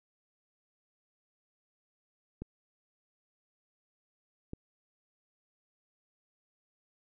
clicks, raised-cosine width 3 ms, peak -26 dBFS, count 2, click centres 2.42 / 4.534 s, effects none

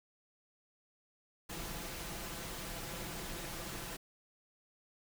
pink noise with comb filter, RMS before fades -43 dBFS, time 1.49-3.97 s, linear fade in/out 10 ms, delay 5.9 ms, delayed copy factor +0.5, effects none

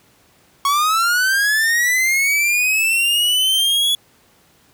45% pulse linear sweep, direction up, 1101 to 3404 Hz, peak -14 dBFS, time 0.65-3.95 s, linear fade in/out 2 ms, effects pink hiss -54 dBFS RMS until 4.73 s + high-pass 80 Hz 12 dB/octave

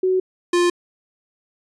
sine / square tone pair in turn, 372.7 / 350.7 Hz, F#4 / F4, +13 / +7 cents, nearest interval minor second, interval 106 cents, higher first, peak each -15 dBFS, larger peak neither, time 0.03-0.2 / 0.53-0.7 s, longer neither, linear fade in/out 5 ms, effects resampled to 22050 Hz

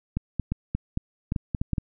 clicks, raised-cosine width 5 ms, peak -13 dBFS, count 11, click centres 0.17 / 0.397 / 0.52 / 0.75 / 0.974 / 1.321 / 1.362 / 1.548 / 1.615 / 1.733 / 1.782 s, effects none

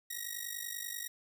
5% pulse ring-modulated tone, 1896 Hz, A#6, 29 cents sharp, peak -25 dBFS, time 0.1-1.08 s, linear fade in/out 5 ms, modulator 25.1 Hz, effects none

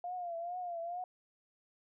sine tone with vibrato, 698.5 Hz, F5, in tune, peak -37 dBFS, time 0.04-1.04 s, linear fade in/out 2 ms, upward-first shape triangle, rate 2.3 Hz, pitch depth 89 cents each way, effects none

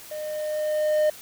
triangle tone with level ramp, 610 Hz, D#5, 34 cents flat, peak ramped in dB -29 to -15 dBFS, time 0.11-1.1 s, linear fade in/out 5 ms, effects white hiss -44 dBFS RMS until 1.21 s

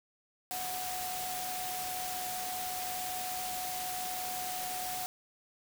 sine tone in noise, 735 Hz, F#5, 12 cents flat, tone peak -38 dBFS, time 0.51-5.06 s, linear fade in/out 0 ms, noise white, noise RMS -39 dBFS, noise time 0.51-5.06 s, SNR -2 dB, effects none

